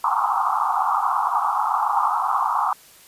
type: band-pass noise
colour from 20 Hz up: pink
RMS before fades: -21 dBFS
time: 0.04-2.73 s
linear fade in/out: 2 ms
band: 770 to 1300 Hz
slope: 96 dB/octave
effects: white hiss -49 dBFS RMS until 3.07 s + resampled to 32000 Hz